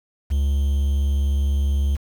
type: tone with quantisation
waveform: triangle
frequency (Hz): 69.8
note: C#2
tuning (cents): +13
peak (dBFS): -15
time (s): 0.3-1.97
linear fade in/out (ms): 20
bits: 7
effects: none